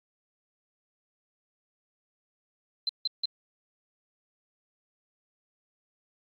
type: tone bursts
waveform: sine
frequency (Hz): 4084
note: C8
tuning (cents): -43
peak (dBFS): -25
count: 3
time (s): 2.87-3.256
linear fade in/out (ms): 2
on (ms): 22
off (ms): 160
effects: AAC 32 kbps